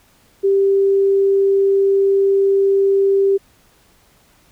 sine tone, 392.8 Hz, G4, 4 cents sharp, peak -11 dBFS, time 0.43-3.38 s, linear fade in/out 20 ms, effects pink hiss -54 dBFS RMS until 4.51 s

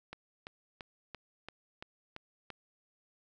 click train, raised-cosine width 0.3 ms, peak -27 dBFS, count 8, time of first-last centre 0.13-2.503 s, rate 2.95 Hz, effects none

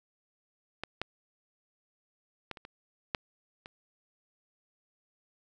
clicks, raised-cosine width 0.3 ms, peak -19 / -16 / -21 / -30 / -29 / -13 / -28 dBFS, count 7, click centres 0.836 / 1.016 / 2.513 / 2.572 / 2.651 / 3.148 / 3.659 s, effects none

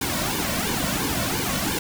pink noise with flanger, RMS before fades -25 dBFS, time 0.01-1.79 s, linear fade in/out 5 ms, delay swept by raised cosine 1.5 to 2.47 ms, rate 2.9 Hz, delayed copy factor -0.8, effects none

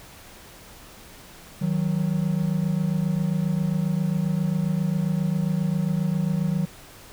triangle tone pair together, 157.7 / 185.15 Hz, D#3 / F#3, +24 / +1 cents, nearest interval minor third, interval 277 cents, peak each -22 / -22 dBFS, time 1.61-6.66 s, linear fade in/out 10 ms, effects pink hiss -46 dBFS RMS until 7.12 s

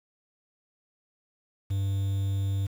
triangle tone with quantisation, 98 Hz, G2, in tune, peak -23 dBFS, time 1.7-2.67 s, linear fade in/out 10 ms, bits 8, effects none

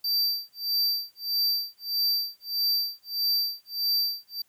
square tone with tremolo, 4668 Hz, D8, 11 cents flat, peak -22 dBFS, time 0.04-4.42 s, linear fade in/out 5 ms, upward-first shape sine, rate 1.6 Hz, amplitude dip 100%, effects white hiss -67 dBFS RMS until 4.48 s

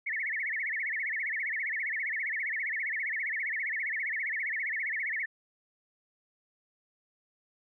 sine tone with vibrato, 1975.5 Hz, B6, in tune, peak -30 dBFS, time 0.06-5.26 s, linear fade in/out 10 ms, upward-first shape sine, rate 15 Hz, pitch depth 220 cents each way, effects none

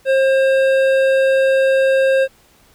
sine tone with hard clipping, 534 Hz, C5, 35 cents sharp, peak -13 dBFS, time 0.05-2.28 s, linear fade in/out 50 ms, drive 11 dB, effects pink hiss -52 dBFS RMS until 2.74 s

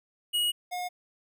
square tone pair in turn, 2898 / 718.9 Hz, F#7 / F5, -37 / +50 cents, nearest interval 2 octaves, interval 2413 cents, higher first, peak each -25 / -32 dBFS, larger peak first, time 0.33-0.52 / 0.71-0.89 s, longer first, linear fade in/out 20 ms, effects none

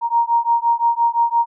sine beating tone pair, 932.3 / 938.1 Hz, A#5 / A#5, 0 / +11 cents, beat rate 5.8 Hz, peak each -17 dBFS, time 0.01-1.46 s, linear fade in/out 50 ms, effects none

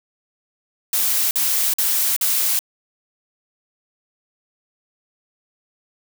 blue noise bursts, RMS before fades -19 dBFS, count 4, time 0.93-2.591 s, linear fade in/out 2 ms, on 380 ms, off 47 ms, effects none

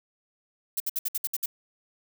violet noise bursts, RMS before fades -28 dBFS, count 8, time 0.77-1.46 s, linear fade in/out 5 ms, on 32 ms, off 62 ms, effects none

